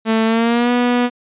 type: tone with pitch glide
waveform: sawtooth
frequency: 222.6 to 244.2 Hz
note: A3 to B3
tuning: +20 to -19 cents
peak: -9 dBFS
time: 0.05-1.1 s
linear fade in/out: 50 ms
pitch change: +161 cents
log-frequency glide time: 0.25-0.71 s
effects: resampled to 8000 Hz